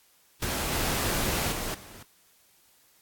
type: noise with level steps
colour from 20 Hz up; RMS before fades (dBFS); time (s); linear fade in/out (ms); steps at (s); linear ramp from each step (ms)
pink; -30 / -28 / -33 / -47; 0.42-2.03; 5; 0.72 / 1.52 / 1.74; 5
effects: white hiss -62 dBFS RMS until 3.01 s + AAC 64 kbps